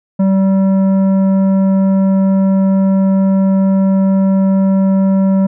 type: tone with tanh clipping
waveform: triangle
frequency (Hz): 192.7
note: G3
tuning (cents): -29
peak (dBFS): -10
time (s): 0.19-5.47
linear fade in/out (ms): 10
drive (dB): 14
effects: none